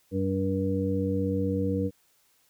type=harmonic tone; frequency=95.8 Hz; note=G2; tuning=39 cents flat; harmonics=1 / 2 / 3 / 5; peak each=-30 / -30 / -30 / -30 dBFS; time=0.11-1.91 s; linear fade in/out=50 ms; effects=white hiss -66 dBFS RMS until 2.49 s

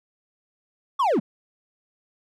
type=linear sweep; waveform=triangle; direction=down; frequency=1174.7 to 158.7 Hz; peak=-16 dBFS; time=0.99-1.2 s; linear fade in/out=10 ms; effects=none

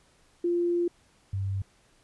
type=tone pair in turn; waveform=sine; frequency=347 / 97.37 Hz; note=F4 / G2; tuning=-11 / -11 cents; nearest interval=octave + minor seventh; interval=2200 cents; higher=first; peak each=-23 / -27 dBFS; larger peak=first; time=0.44-0.88 / 1.33-1.62 s; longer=first; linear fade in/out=5 ms; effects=pink hiss -63 dBFS RMS until 2.03 s + resampled to 24000 Hz

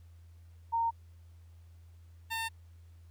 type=tone pair in turn; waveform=sine / 15% pulse; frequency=921 / 903.6 Hz; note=A#5 / A5; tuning=-21 / +46 cents; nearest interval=unison; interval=33 cents; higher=first; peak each=-27 dBFS; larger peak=neither; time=0.72-0.91 / 2.3-2.49 s; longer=neither; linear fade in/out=20 ms; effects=added 84 Hz sine -52 dBFS peak until 3.1 s + pink hiss -72 dBFS RMS until 3.1 s

